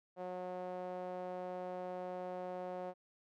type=tone with band-pass filter; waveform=sawtooth; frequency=181.7 Hz; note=F#3; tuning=31 cents flat; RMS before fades=-43 dBFS; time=0.16-2.94 s; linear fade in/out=50 ms; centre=620 Hz; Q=2.9; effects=none